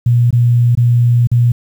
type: tone with dropouts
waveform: sine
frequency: 120 Hz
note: B2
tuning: 49 cents flat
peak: -7 dBFS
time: 0.06-1.52 s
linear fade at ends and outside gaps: 5 ms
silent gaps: 0.307-0.327 / 0.752-0.773 / 1.272-1.315 s
effects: 7-bit